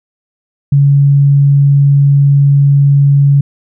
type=tone; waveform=sine; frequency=140.9 Hz; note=C#3; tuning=29 cents sharp; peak=-4 dBFS; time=0.72-3.41 s; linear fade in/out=5 ms; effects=none